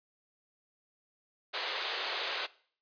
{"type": "band-pass noise", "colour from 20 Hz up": "white", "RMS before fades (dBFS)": -36, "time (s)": [1.53, 2.47], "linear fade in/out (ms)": 20, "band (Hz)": [370, 4500], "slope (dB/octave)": 48, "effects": ["noise-tail reverb RT60 0.5 s tail -20 dB re dry", "resampled to 11025 Hz"]}